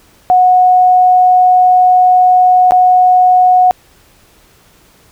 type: tone with dropouts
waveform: sine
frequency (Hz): 732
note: F#5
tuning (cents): -19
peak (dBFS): -4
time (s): 0.3-3.71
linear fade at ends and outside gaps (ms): 0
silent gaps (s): 2.709-2.72
effects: pink hiss -47 dBFS RMS until 5.11 s